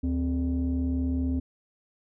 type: tone pair together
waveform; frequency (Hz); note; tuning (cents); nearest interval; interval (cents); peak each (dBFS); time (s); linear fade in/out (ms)
sine; 74.74 / 259.8; D2 / C4; +31 / -12; octave + minor seventh; 2157; -25; 0.03-1.4; 10
effects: tanh soft clip ceiling -21 dBFS